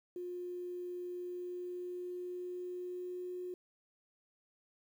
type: tone with pitch glide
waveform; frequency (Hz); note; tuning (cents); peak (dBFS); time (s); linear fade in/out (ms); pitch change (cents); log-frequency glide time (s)
sine; 356.5 to 361.1; F4 to F#4; +36 to -42; -39; 0.16-3.54; 2; +22; 1.16-3.36
effects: 11-bit